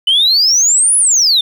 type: exponential two-way sweep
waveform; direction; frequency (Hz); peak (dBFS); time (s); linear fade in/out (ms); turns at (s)
sine; up then down; 2974 to 10370 to 3494; -6; 0.07-1.41; 5; 0.97
effects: tanh soft clip ceiling -5 dBFS + 7-bit